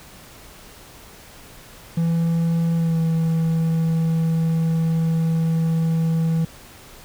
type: tone with pitch glide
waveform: triangle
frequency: 166.5 to 163.07 Hz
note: E3 to E3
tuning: +18 to -18 cents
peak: -15 dBFS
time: 1.97-6.45 s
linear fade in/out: 5 ms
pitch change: -36 cents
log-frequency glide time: 2.75-3.01 s
effects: pink hiss -44 dBFS RMS until 7.04 s